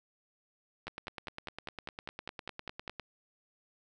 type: two click trains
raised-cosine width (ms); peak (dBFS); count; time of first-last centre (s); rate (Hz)
0.3; -24 / -24; 11 / 22; 0.87-2.878 / 0.88-2.997; 4.98 / 9.92
effects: none